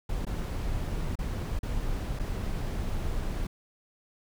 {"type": "noise with dropouts", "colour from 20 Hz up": "brown", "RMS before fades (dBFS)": -31, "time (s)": [0.09, 3.47], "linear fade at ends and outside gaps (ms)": 5, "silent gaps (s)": [[0.251, 0.267], [1.155, 1.188], [1.591, 1.63], [2.191, 2.195]], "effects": []}